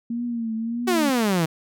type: tone with vibrato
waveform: sine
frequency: 231.2 Hz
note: A#3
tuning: 14 cents flat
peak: -24 dBFS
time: 0.1-1.1 s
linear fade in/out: 5 ms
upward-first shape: triangle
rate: 1.7 Hz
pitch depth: 83 cents each way
type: exponential sweep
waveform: sawtooth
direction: down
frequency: 383.3 to 155.6 Hz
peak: -15 dBFS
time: 0.87-1.46 s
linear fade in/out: 10 ms
effects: none